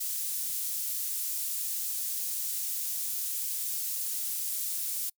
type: high-pass noise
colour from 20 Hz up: pink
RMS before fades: -33 dBFS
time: 0-5.1 s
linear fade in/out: 10 ms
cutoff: 9400 Hz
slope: 12 dB/octave
effects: noise-tail reverb RT60 0.1 s tail -26 dB re dry